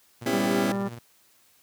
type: tone with tremolo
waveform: sawtooth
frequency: 118.1 Hz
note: A#2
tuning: 23 cents sharp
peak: -31 dBFS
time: 0.21-0.99 s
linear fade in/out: 10 ms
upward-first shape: triangle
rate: 17 Hz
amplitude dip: 55%
type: chord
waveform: 30% pulse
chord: C# half-diminished seventh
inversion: third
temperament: just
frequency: 249.5 / 277.2 / 332.6 / 399.1 Hz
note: B3 / C#4 / E4 / G4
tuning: +18 / 0 / +16 / +31 cents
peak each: -27 dBFS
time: 0.26-0.72 s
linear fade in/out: 2 ms
type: harmonic tone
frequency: 197.6 Hz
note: G3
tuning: 14 cents sharp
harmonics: 1 / 2 / 3 / 4 / 5 / 6 / 7 / 9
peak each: -27 / -33 / -37 / -39 / -41 / -43 / -44 / -46 dBFS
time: 0.32-0.89 s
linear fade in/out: 20 ms
effects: white hiss -61 dBFS RMS until 1.62 s + high-pass 60 Hz 12 dB/octave